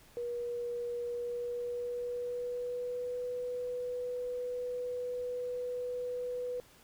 sine tone with pitch glide, 479.8 to 494.1 Hz, A#4 to B4, +50 to +1 cents, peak -34 dBFS, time 0.17-6.6 s, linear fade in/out 0 ms, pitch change +51 cents, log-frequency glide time 1.02-3.24 s, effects pink hiss -60 dBFS RMS until 6.83 s

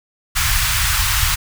pink band-stop noise, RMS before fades -17 dBFS, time 0.35-1.36 s, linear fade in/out 20 ms, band 110 to 1100 Hz, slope 24 dB/octave, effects none

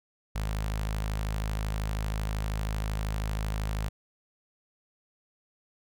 sawtooth tone with notch filter, 52.8 Hz, G#1, 29 cents sharp, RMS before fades -31 dBFS, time 0.35-3.89 s, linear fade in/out 10 ms, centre 330 Hz, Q 0.97, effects none

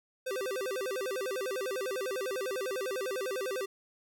square tone with vibrato, 448.3 Hz, A4, 32 cents sharp, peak -33 dBFS, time 0.26-3.66 s, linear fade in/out 10 ms, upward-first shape square, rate 10 Hz, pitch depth 240 cents each way, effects none

